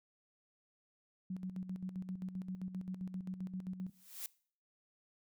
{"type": "tone with tremolo", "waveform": "sine", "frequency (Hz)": 185.3, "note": "F#3", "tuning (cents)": 3, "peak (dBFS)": -37, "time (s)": [1.3, 3.9], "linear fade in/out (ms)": 5, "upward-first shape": "square", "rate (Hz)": 7.6, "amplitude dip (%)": 60}
{"type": "noise with exponential growth", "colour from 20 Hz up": "blue", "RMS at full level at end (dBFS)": -40, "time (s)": [3.87, 4.26], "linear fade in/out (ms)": 0, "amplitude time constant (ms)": 84}
{"effects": ["noise-tail reverb RT60 0.5 s tail -22 dB re dry"]}